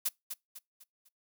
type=noise with echo; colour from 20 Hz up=blue; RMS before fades=-30 dBFS; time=0.05-0.09 s; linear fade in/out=10 ms; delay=250 ms; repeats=4; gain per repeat=-8 dB; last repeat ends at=1.09 s; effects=noise-tail reverb RT60 0.2 s tail -25 dB re dry